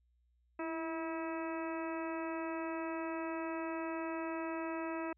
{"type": "harmonic tone with a mistuned harmonic", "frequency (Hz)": 323.1, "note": "E4", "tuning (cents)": -35, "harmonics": [1, 2, 3, 4, 5, 6, 7, 8], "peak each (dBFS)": [-39, -43, -45, -47, -51, -52, -56, -51], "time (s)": [0.59, 5.13], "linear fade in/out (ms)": 5, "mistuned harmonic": 1, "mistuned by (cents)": 39, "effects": ["added 60 Hz sine -70 dBFS peak until 5.17 s"]}